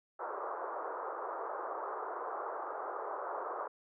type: band-pass noise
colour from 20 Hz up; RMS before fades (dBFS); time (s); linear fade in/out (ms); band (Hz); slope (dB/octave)
white; -40; 0.19-3.68; 10; 380 to 1300; 48
effects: none